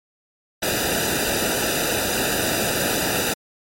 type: noise with comb filter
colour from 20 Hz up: pink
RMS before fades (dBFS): -22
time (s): 0.62-3.34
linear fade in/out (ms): 10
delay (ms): 0.92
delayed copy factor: -0.95
effects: MP3 64 kbps